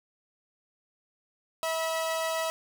sawtooth tone pair together, 648 / 975.6 Hz, E5 / B5, -30 / -21 cents, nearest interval perfect fifth, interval 709 cents, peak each -25 / -31 dBFS, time 1.63-2.5 s, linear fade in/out 0 ms, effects none

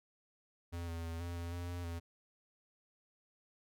square tone with pitch steps, 85.6 / 83.5 / 82.9 / 86.4 / 85.4 / 87.3 / 87.8 / 84.6 Hz, F2 / E2 / E2 / F2 / F2 / F2 / F2 / E2, -34 / +23 / +10 / -18 / -38 / 0 / +10 / +45 cents, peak -40 dBFS, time 0.72-2 s, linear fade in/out 20 ms, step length 160 ms, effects none

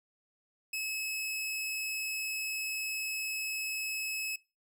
sawtooth tone, 2583 Hz, E7, 36 cents flat, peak -30 dBFS, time 0.73-4.36 s, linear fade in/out 5 ms, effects noise-tail reverb RT60 0.3 s tail -25 dB re dry

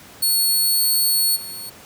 10% pulse tone with level steps, 4401 Hz, C#8, 13 cents flat, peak -9 / -24 dBFS, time 0.22-1.7 s, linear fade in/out 10 ms, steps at 1.35 s, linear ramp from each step 20 ms, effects pink hiss -43 dBFS RMS until 1.85 s + high-pass 100 Hz 12 dB/octave

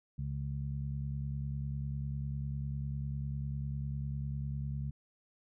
harmonic tone, 70 Hz, C#2, 18 cents sharp, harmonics 1 / 2 / 3, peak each -39 / -36 / -46 dBFS, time 0.18-4.91 s, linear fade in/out 10 ms, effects none

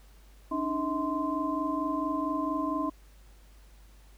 sine tone cluster, 283.9 / 308.3 / 641 / 1039 Hz, C#4 / D#4 / E5 / C6, +41 / -16 / -49 / -12 cents, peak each -33 / -32 / -37 / -32 dBFS, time 0.51-2.9 s, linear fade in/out 10 ms, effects added 50 Hz sine -52 dBFS peak until 4.17 s + pink hiss -62 dBFS RMS until 4.17 s

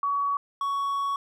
sine / triangle tone pair in turn, 1129 / 1117.3 Hz, C#6 / C#6, +31 / +13 cents, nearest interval unison, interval 18 cents, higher first, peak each -23 dBFS, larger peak neither, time 0.03-0.37 / 0.61-1.16 s, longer second, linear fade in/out 2 ms, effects none

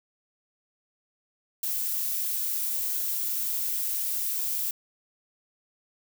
violet noise, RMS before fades -29 dBFS, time 1.63-4.71 s, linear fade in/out 2 ms, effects none

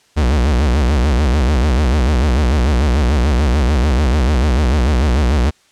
45% pulse tone with vibrato, 67.7 Hz, C#2, 40 cents flat, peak -11 dBFS, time 0.16-5.51 s, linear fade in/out 20 ms, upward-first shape sine, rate 6.8 Hz, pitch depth 240 cents each way, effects white hiss -53 dBFS RMS until 5.71 s + low-pass 7000 Hz 12 dB/octave

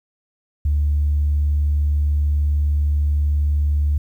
sine tone, 73.42 Hz, D2, in tune, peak -14 dBFS, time 0.65-3.98 s, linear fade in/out 5 ms, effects tanh soft clip ceiling -11 dBFS + 9-bit

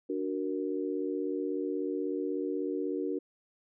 sine chord, D augmented, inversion none, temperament equal, 293.7 / 370 / 466.2 Hz, D4 / F#4 / A#4, 0 / 0 / 0 cents, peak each -34 / -34 / -36 dBFS, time 0.09-3.19 s, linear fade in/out 10 ms, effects none

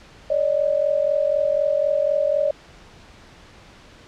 sine tone pair together, 565 / 609 Hz, C#5 / D#5, +33 / -37 cents, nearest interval minor second, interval 130 cents, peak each -20 dBFS, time 0.3-2.51 s, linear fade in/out 5 ms, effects pink hiss -47 dBFS RMS until 4.07 s + low-pass 5000 Hz 12 dB/octave

